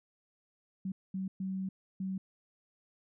sine tone bursts at uneven times, 190 Hz, F#3, 46 cents sharp, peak -33 dBFS, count 4, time 0.85-0.92 / 1.14-1.28 / 1.4-1.69 / 2-2.18 s, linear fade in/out 5 ms, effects none

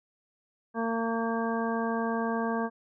harmonic tone, 228.3 Hz, A#3, 36 cents flat, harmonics 1 / 2 / 3 / 4 / 5 / 7, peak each -30 / -33 / -35 / -36 / -37 / -38 dBFS, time 0.74-2.7 s, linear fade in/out 50 ms, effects none

